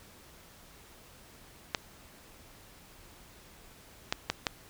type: clicks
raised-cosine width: 0.2 ms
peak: -10 dBFS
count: 4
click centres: 1.748 / 4.125 / 4.3 / 4.468 s
effects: pink hiss -55 dBFS RMS until 4.69 s